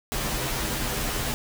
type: noise with comb filter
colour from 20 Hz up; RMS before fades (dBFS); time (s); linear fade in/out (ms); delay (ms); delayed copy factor
pink; -28; 0.12-1.34; 0; 11; -1
effects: none